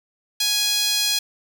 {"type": "tone with high-pass filter", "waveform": "sawtooth", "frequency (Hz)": 830.6, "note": "G#5", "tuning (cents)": 0, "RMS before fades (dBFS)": -21, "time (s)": [0.4, 1.19], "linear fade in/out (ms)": 5, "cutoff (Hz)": 3900, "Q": 2.1, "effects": []}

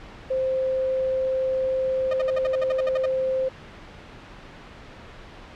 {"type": "tone", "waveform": "sine", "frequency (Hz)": 523.3, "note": "C5", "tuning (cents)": 0, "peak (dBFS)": -21, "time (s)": [0.3, 3.49], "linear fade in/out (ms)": 10}
{"type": "tone bursts", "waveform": "sawtooth", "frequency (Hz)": 613, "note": "D#5", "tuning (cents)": -26, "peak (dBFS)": -22, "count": 12, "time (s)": [2.11, 3.059], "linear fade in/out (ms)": 5, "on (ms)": 25, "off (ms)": 59}
{"effects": ["pink hiss -43 dBFS RMS until 5.55 s", "low-pass 3000 Hz 12 dB/octave"]}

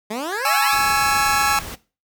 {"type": "exponential sweep", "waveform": "15% pulse", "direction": "up", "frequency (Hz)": [204, 1304], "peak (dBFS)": -18, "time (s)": [0.1, 0.75], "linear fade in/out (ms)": 10}
{"type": "tone with pitch glide", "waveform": "triangle", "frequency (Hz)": [1661.2, 1691.2], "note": ["G#6", "G#6"], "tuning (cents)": [0, 31], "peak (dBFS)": -25, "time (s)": [0.32, 1.55], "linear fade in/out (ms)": 5, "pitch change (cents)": 31, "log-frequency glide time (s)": [0.47, 0.53]}
{"type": "chord", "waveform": "sawtooth", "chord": "C# minor", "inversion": "second", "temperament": "just", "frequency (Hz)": [831.5, 1108.7, 1330.5], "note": ["G#5", "C#6", "E6"], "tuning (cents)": [2, 0, 16], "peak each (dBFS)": [-16, -19, -17], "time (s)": [0.45, 1.59], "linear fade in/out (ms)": 2}
{"type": "noise", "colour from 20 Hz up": "pink", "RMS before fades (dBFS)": -33, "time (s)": [0.72, 1.76], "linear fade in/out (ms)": 20}
{"effects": ["noise-tail reverb RT60 0.3 s tail -17 dB re dry"]}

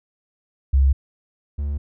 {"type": "tone pair in turn", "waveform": ["sine", "triangle"], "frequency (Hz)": [67.6, 71.91], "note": ["C#2", "D2"], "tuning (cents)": [-43, -36], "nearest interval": "minor second", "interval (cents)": 107, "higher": "second", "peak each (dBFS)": [-12, -20], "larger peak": "first", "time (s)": [[0.73, 0.93], [1.58, 1.78]], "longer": "neither", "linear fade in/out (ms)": 10, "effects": []}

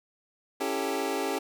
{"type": "chord", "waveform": "25% pulse", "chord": "A dominant seventh", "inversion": "first", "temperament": "equal", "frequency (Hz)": [277.2, 329.6, 392, 440], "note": ["C#4", "E4", "G4", "A4"], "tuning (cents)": [0, 0, 0, 0], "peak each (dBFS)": [-30, -33, -28, -30], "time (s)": [0.6, 1.39], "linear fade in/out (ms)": 10, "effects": []}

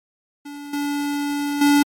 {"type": "tone with level steps", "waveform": "square", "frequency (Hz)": 288, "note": "D4", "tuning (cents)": -34, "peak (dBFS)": [-33, -22, -13], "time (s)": [0.45, 1.83], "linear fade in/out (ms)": 10, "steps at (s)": [0.73, 1.61], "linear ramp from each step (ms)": 5, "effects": ["MP3 64 kbps"]}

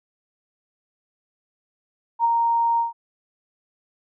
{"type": "tone with ADSR envelope", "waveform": "sine", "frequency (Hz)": 930, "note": "A#5", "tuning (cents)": -4, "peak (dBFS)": -14, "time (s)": [2.19, 2.93], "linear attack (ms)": 54, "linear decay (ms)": 21, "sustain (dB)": -3, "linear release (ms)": 140, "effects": []}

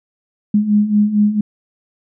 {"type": "beating tone pair", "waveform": "sine", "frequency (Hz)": [205.6, 210], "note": ["G#3", "G#3"], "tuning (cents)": [-17, 19], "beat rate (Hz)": 4.4, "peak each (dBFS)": [-17, -12], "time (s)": [0.54, 1.41], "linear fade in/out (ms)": 5, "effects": []}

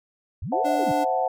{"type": "linear two-way sweep", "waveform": "sine", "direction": "up then down", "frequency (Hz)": [58.27, 682, 101.9], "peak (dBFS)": -28, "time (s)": [0.42, 0.92], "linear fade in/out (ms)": 5, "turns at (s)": 0.72}
{"type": "chord", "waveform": "sine", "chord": "F# half-diminished seventh", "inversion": "second", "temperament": "equal", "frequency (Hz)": [523.3, 659.3, 740, 880], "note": ["C5", "E5", "F#5", "A5"], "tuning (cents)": [0, 0, 0, 0], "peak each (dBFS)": [-27, -29, -23, -29], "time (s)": [0.52, 1.28], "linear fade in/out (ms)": 5}
{"type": "tone", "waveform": "square", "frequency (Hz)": 293.7, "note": "D4", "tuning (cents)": 0, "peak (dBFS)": -27, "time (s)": [0.64, 1.05], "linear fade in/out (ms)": 20}
{"effects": []}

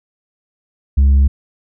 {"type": "tone with tanh clipping", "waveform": "sine", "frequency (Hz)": 68.7, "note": "C#2", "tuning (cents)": -15, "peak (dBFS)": -8, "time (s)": [0.97, 1.28], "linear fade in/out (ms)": 10, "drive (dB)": 3, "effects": []}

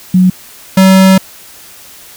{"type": "tone pair in turn", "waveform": ["sine", "square"], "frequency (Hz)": [183.9, 189.95], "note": ["F#3", "F#3"], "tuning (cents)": [-10, 46], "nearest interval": "minor second", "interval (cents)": 56, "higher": "second", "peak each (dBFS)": -3, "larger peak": "neither", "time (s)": [[0.14, 0.3], [0.77, 1.18]], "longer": "second", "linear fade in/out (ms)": 5, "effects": ["white hiss -35 dBFS RMS until 2.16 s"]}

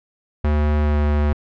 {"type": "tone with pitch glide", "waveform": "square", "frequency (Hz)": [74.7, 73.88], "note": ["D2", "D2"], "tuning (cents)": [30, 11], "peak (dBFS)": -16, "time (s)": [0.44, 1.33], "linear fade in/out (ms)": 5, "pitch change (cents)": -19, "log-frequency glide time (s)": [0.84, 0.97], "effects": ["low-pass 2000 Hz 12 dB/octave"]}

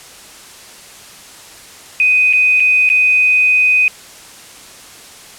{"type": "tone with dropouts", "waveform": "sine", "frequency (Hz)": 2500, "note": "D#7", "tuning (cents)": 8, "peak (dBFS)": -8, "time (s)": [2, 3.88], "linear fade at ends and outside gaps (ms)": 1, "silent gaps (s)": [[2.328, 2.334], [2.599, 2.603], [2.891, 2.9]], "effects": ["white hiss -37 dBFS RMS until 5.38 s", "low-pass 10000 Hz 12 dB/octave"]}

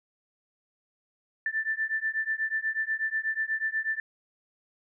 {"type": "beating tone pair", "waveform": "sine", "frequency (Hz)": [1765, 1773.2], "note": ["A6", "A6"], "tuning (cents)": [5, 13], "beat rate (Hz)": 8.2, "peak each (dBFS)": -30, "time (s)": [1.46, 4], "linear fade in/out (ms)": 2, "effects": []}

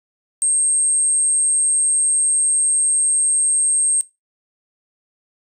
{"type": "tone", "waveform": "sine", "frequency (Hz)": 8450, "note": "C9", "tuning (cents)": 16, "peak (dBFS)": -13, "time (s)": [0.42, 4.01], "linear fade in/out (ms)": 0, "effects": ["noise-tail reverb RT60 0.2 s tail -18 dB re dry", "tanh soft clip ceiling -11 dBFS"]}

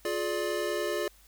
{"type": "chord", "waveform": "square", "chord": "D diminished", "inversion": "first", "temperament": "just", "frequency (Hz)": [352.4, 422.9, 587.3], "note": ["F4", "Ab4", "D5"], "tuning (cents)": [16, 31, 0], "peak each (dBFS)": -34, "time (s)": [0.05, 1.08], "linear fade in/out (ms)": 2, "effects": ["added 50 Hz sine -59 dBFS peak until 1.27 s", "white hiss -60 dBFS RMS until 1.27 s"]}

